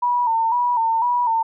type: tone with vibrato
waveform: sine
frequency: 938 Hz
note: A#5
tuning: 11 cents sharp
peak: -16 dBFS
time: 0.02-1.43 s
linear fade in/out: 10 ms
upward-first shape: square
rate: 2 Hz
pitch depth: 63 cents each way
effects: none